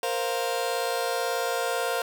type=chord; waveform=sawtooth; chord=Bb suspended second; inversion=none; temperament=just; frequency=466.2 / 524.4 / 699.2 Hz; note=Bb4 / C5 / F5; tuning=0 / +4 / +2 cents; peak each=-26 dBFS; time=0.03-2.02 s; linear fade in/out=2 ms; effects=none